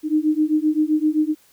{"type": "beating tone pair", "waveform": "sine", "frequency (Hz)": [303.7, 311.4], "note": ["D#4", "D#4"], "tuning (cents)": [-42, 2], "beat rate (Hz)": 7.7, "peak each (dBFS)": -19, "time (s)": [0.03, 1.35], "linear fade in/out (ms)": 50, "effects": ["white hiss -56 dBFS RMS until 1.52 s"]}